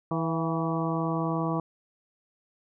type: harmonic tone with a mistuned harmonic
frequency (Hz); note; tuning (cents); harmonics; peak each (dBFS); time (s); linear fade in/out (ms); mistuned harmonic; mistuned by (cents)
162.8; E3; -21; 1 / 2 / 3 / 4 / 5 / 6 / 7; -29 / -31 / -36 / -35 / -38 / -36 / -35; 0.11-1.6; 2; 4; +46
effects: none